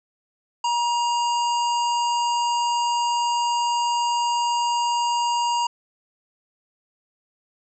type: harmonic tone with a mistuned harmonic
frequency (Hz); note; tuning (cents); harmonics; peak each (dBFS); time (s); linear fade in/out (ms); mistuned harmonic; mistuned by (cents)
952; A#5; +36; 1 / 3 / 5 / 7 / 8; -20 / -30 / -34 / -37 / -38; 0.64-5.67; 5; 3; -23
effects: none